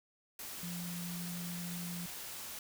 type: tone in noise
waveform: sine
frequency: 174.61 Hz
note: F3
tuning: in tune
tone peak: -40 dBFS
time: 0.63-2.06 s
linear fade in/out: 2 ms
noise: white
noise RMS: -45 dBFS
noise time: 0.39-2.59 s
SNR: +2 dB
effects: none